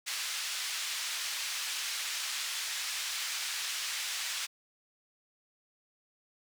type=band-pass noise; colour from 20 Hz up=white; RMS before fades=-36 dBFS; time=0.06-4.47 s; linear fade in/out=20 ms; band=1600 to 6000 Hz; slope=12 dB/octave; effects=none